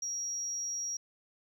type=tone; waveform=sine; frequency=5670 Hz; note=F8; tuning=25 cents sharp; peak=-32 dBFS; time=0.02-0.97 s; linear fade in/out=5 ms; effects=tanh soft clip ceiling -30 dBFS + 12-bit